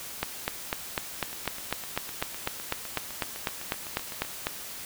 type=two click trains; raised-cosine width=0.3 ms; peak=-23 / -10 dBFS; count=24 / 18; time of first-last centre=1.33-4.249 / 0.23-4.469 s; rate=7.88 / 4.01 Hz; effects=white hiss -40 dBFS RMS until 4.85 s